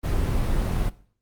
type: noise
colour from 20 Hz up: brown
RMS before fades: -23 dBFS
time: 0.03-0.9 s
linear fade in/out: 20 ms
effects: noise-tail reverb RT60 0.5 s tail -18 dB re dry + Opus 32 kbps